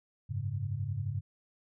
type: chord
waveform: sine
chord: F# suspended second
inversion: none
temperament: equal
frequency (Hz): 92.5 / 103.83 / 138.59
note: F#2 / G#2 / C#3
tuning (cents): 0 / 0 / 0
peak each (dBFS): -39 / -34 / -37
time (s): 0.29-1.21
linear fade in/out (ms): 20
effects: none